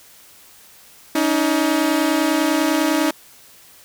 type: tone pair together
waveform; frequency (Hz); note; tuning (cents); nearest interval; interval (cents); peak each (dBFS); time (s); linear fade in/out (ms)
sawtooth; 285.3 / 315.3; C#4 / D#4; +50 / +23; major second; 173; -16 / -14; 1.15-3.11; 5
effects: white hiss -47 dBFS RMS until 3.84 s